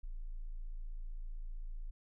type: tone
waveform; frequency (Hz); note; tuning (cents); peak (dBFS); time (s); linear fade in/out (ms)
sine; 27.77; A0; +17; -39; 0.03-1.91; 10
effects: none